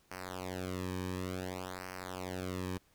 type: tone with flanger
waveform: sawtooth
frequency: 92 Hz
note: F#2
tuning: 9 cents flat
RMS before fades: -40 dBFS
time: 0.11-2.78 s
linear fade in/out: 5 ms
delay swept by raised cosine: 0.27 to 1.47 ms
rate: 0.56 Hz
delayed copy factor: -1
effects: pink hiss -69 dBFS RMS until 2.94 s